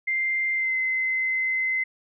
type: tone with pitch glide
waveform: sine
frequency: 2093 to 2056 Hz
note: C7 to C7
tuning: 0 to -31 cents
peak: -22 dBFS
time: 0.07-1.84 s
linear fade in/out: 10 ms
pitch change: -31 cents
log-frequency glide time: 0.54-0.76 s
effects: none